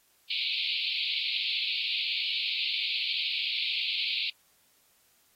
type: band-pass noise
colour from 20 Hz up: white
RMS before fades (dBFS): -31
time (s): 0.3-4.3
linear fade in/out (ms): 5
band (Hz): 2300 to 4400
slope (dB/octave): 96
effects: white hiss -66 dBFS RMS until 5.35 s + AAC 48 kbps